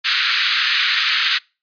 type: band-pass noise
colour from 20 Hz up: white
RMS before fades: -18 dBFS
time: 0.04-1.39 s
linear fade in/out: 20 ms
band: 1300 to 4500 Hz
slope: 48 dB/octave
effects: noise-tail reverb RT60 0.3 s tail -26 dB re dry + resampled to 11025 Hz